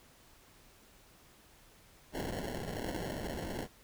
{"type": "noise with sample-and-hold", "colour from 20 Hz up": "white", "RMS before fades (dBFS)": -39, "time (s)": [2.12, 3.68], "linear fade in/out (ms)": 50, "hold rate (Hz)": 1225, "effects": ["pink hiss -61 dBFS RMS until 3.83 s"]}